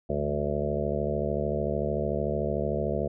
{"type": "harmonic tone with a mistuned harmonic", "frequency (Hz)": 73.42, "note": "D2", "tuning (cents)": 0, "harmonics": [1, 2, 3, 5, 6, 7, 8, 9], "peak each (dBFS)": [-34, -34, -34, -34, -34, -34, -34, -34], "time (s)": [0.09, 3.08], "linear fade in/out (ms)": 10, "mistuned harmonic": 3, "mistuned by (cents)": -19, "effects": []}